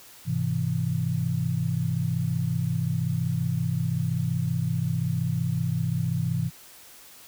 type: chord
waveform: sine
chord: Ab augmented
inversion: none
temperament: equal with one note detuned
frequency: 103.83 / 129.38 / 164.81 Hz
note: Ab2 / C3 / E3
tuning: 0 / -19 / 0 cents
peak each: -30 / -27 / -27 dBFS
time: 0.25-6.51 s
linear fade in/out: 50 ms
effects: white hiss -49 dBFS RMS until 7.27 s